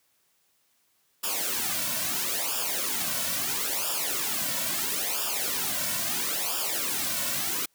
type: noise with flanger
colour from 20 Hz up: white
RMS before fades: -29 dBFS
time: 1.23-7.66 s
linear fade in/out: 10 ms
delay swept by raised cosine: 0.48 to 2.48 ms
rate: 0.75 Hz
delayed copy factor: -0.85
effects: white hiss -69 dBFS RMS until 7.74 s + high-pass 60 Hz 12 dB/octave